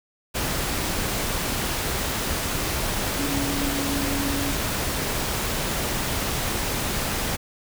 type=tone in noise; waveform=sine; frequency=279.8 Hz; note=C#4; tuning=16 cents sharp; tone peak=-27 dBFS; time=3.18-4.52 s; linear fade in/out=20 ms; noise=pink; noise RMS=-26 dBFS; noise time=0.34-7.37 s; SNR=-4 dB; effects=none